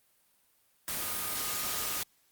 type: tone in noise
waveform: sine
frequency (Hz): 1234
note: D#6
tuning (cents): -15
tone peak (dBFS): -45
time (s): 1-2.01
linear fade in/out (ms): 0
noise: white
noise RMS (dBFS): -34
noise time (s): 0.88-2.03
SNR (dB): -14
effects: white hiss -69 dBFS RMS until 2.31 s + Opus 32 kbps